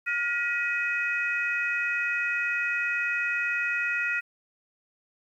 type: tone cluster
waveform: sine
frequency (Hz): 1423 / 1915 / 2517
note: F6 / A#6 / D#7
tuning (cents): +32 / +46 / +19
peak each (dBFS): -29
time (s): 0.06-4.21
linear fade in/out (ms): 20
effects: tanh soft clip ceiling -15 dBFS + 10-bit